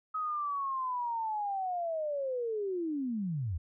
sine linear sweep, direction down, 1275 to 73.42 Hz, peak -31 dBFS, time 0.14-3.58 s, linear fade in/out 10 ms, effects none

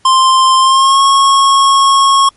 square tone with pitch glide, 1048 to 1094.4 Hz, C6 to C#6, +2 to -23 cents, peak -6 dBFS, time 0.05-2.29 s, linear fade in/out 5 ms, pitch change +75 cents, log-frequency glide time 0.59-1.01 s, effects pink hiss -51 dBFS RMS until 2.36 s + MP3 48 kbps

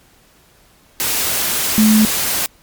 sine tone in noise, 216.1 Hz, A3, 31 cents flat, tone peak -8 dBFS, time 1.78-2.05 s, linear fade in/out 0 ms, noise white, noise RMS -18 dBFS, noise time 1-2.46 s, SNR +7 dB, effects pink hiss -51 dBFS RMS until 2.62 s + MP3 96 kbps

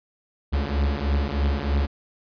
45% pulse beating tone pair, 69.3 / 72.5 Hz, C#2 / D2, 0 / -22 cents, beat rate 3.2 Hz, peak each -24 dBFS, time 0.52-1.87 s, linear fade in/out 20 ms, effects resampled to 11025 Hz

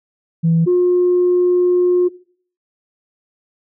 sine tone pair in turn, 164.81 / 357.8 Hz, E3 / F4, 0 / +42 cents, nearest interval octave + minor second, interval 1342 cents, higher second, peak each -10 / -9 dBFS, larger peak second, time 0.43-0.66 / 0.66-2.09 s, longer second, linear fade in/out 20 ms, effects noise-tail reverb RT60 0.5 s tail -20 dB re dry + tanh soft clip ceiling -7 dBFS

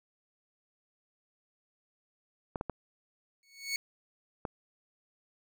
clicks, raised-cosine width 1 ms, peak -20 dBFS, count 4, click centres 2.558 / 2.611 / 2.697 / 4.452 s
20% pulse tone with exponential growth, 2217 Hz, C#7, in tune, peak -23 dBFS, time 3.43-3.76 s, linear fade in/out 1 ms, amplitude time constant 70 ms
effects none

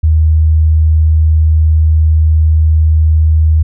sine tone, 78.6 Hz, D#2, 18 cents sharp, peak -5 dBFS, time 0.03-3.63 s, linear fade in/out 10 ms, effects none

